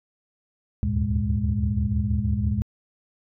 sine tone cluster, 73.2 / 79.3 / 100.5 / 115.2 / 206.2 Hz, D2 / D#2 / G2 / A#2 / G#3, -5 / +33 / +44 / -20 / -12 cents, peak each -27 dBFS, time 0.83-2.62 s, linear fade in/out 0 ms, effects tanh soft clip ceiling -10 dBFS

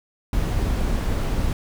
brown noise, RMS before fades -22 dBFS, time 0.33-1.53 s, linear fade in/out 2 ms, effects none

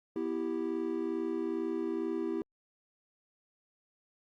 triangle chord, E minor, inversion second, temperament equal, 246.9 / 329.6 / 392 Hz, B3 / E4 / G4, 0 / 0 / 0 cents, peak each -37 / -32 / -34 dBFS, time 0.16-2.42 s, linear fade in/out 2 ms, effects Opus 48 kbps

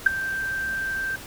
sine tone with ADSR envelope, 1568 Hz, G6, in tune, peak -8 dBFS, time 0.06-1.16 s, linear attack 7 ms, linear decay 10 ms, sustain -17 dB, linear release 5 ms, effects pink hiss -40 dBFS RMS until 1.26 s

